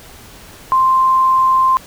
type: tone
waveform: sine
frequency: 1046.5 Hz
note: C6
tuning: in tune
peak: -9 dBFS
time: 0.72-1.77 s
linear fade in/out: 0 ms
effects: pink hiss -39 dBFS RMS until 1.86 s